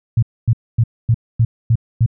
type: tone bursts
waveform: sine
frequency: 114.9 Hz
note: A#2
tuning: 25 cents flat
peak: -9 dBFS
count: 7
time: 0.17-2.062 s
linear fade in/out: 5 ms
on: 56 ms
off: 250 ms
effects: none